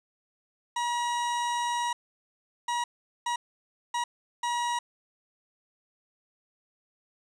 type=tone bursts at uneven times; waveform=40% pulse; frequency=958 Hz; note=A#5; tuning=47 cents sharp; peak=-26 dBFS; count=5; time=0.76-1.93 / 2.68-2.84 / 3.26-3.36 / 3.94-4.04 / 4.43-4.79 s; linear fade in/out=5 ms; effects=resampled to 22050 Hz + 9-bit